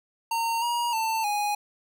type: tone with pitch steps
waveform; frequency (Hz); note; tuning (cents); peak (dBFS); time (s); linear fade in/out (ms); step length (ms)
square; 918 / 951 / 892 / 828; A#5 / A#5 / A5 / G#5; -27 / +34 / +23 / -5; -25; 0.31-1.55; 5; 310
effects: none